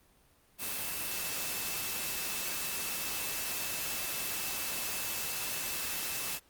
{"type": "tone in noise", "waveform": "sine", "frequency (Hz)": 2637, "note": "E7", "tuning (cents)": 0, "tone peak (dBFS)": -45, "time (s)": [0.58, 6.4], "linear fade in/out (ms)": 50, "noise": "white", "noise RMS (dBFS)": -36, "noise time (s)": [0.58, 6.4], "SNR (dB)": -12, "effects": ["pink hiss -65 dBFS RMS until 6.49 s", "Opus 32 kbps"]}